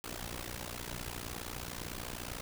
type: noise with amplitude modulation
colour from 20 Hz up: pink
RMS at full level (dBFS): -38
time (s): 0.04-2.41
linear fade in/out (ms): 0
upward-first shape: sine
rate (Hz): 59.8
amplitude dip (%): 90
effects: none